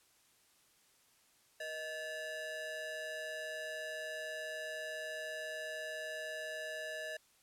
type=ring-modulated tone; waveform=square; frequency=553 Hz; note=C#5; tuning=4 cents flat; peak=-38 dBFS; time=1.6-7.17 s; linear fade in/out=5 ms; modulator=1180 Hz; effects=white hiss -69 dBFS RMS until 7.42 s + low-pass 12000 Hz 12 dB/octave